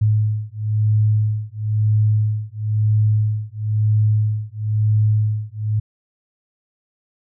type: beating tone pair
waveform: sine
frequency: 106.6 / 107.6 Hz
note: G#2 / A2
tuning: +46 / -38 cents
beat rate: 1 Hz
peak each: -18 dBFS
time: 0.01-5.8 s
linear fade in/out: 10 ms
effects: none